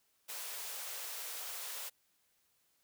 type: high-pass noise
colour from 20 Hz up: white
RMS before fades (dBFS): -43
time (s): 0.28-1.9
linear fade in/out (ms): 20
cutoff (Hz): 430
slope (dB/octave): 48
effects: white hiss -75 dBFS RMS until 2.83 s